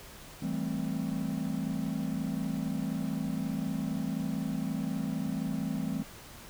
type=chord; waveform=triangle; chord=A minor seventh; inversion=second; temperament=equal; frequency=164.81 / 196 / 220 / 261.6 Hz; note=E3 / G3 / A3 / C4; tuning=0 / 0 / 0 / 0 cents; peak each=-34 dBFS; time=0.42-6.03 s; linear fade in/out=5 ms; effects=pink hiss -49 dBFS RMS until 6.49 s